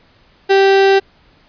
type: tone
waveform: 35% pulse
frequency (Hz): 390.2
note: G4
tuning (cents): -8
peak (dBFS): -6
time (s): 0.49-1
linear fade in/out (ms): 20
effects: pink hiss -51 dBFS RMS until 1.48 s + resampled to 11025 Hz